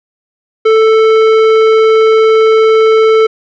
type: tone with tanh clipping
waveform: sine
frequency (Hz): 441.2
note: A4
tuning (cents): +5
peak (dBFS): -6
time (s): 0.65-3.27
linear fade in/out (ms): 10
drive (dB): 14
effects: none